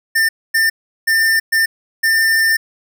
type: tone bursts at uneven times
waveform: square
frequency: 1797 Hz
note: A6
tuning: 36 cents sharp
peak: -12 dBFS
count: 5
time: 0.15-0.29 / 0.54-0.7 / 1.07-1.4 / 1.52-1.66 / 2.03-2.57 s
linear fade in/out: 10 ms
effects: none